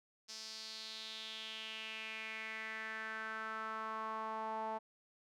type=tone with band-pass filter sweep; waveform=sawtooth; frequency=220 Hz; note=A3; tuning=in tune; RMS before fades=-44 dBFS; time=0.28-4.79 s; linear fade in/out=20 ms; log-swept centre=5300 to 820 Hz; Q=4.2; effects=none